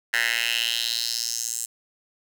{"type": "tone with high-pass filter sweep", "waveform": "10% pulse", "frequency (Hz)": 116.54, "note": "A#2", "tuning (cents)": 0, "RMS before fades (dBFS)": -26, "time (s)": [0.13, 1.66], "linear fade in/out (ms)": 10, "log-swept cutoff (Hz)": [1800, 8000], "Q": 3.4, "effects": []}